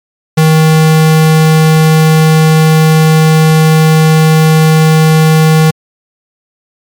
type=tone; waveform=square; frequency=157.8 Hz; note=D#3; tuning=25 cents sharp; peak=-4 dBFS; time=0.37-5.71 s; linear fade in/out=10 ms; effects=MP3 96 kbps